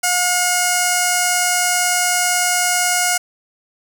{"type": "tone with notch filter", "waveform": "5% pulse", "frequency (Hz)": 718, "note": "F5", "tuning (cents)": 48, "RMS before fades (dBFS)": -17, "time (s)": [0.03, 3.18], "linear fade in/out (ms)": 10, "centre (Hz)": 3700, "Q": 1.2, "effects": []}